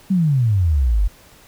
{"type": "exponential sweep", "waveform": "sine", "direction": "down", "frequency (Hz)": [198.5, 45], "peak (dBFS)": -13, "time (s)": [0.1, 1.08], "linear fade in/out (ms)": 10, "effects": ["pink hiss -48 dBFS RMS until 1.47 s"]}